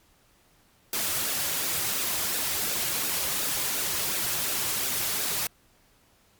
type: noise with flanger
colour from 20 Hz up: white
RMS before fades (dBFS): -28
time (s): 0.93-5.47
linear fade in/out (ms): 2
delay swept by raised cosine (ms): 0.94 to 4.54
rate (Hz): 2.8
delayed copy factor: -0.5
effects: pink hiss -62 dBFS RMS until 6.39 s + MP3 96 kbps